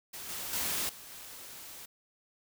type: noise with level steps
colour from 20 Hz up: white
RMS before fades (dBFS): -43 / -39 / -33 / -49 / -47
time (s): 0.13-1.86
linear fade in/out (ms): 10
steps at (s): 0.29 / 0.53 / 0.89 / 1.1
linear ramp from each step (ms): 2
effects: none